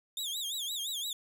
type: tone with vibrato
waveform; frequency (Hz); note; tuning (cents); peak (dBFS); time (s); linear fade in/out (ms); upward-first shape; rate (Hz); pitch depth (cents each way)
sawtooth; 3535; A7; +7; -31; 0.17-1.13; 2; sine; 5.8; 180
effects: none